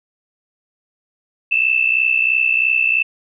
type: tone pair together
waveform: sine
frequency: 2612 / 2675 Hz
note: E7 / E7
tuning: -17 / +25 cents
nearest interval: unison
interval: 42 cents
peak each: -16 dBFS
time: 1.51-3.03 s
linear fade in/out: 10 ms
effects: none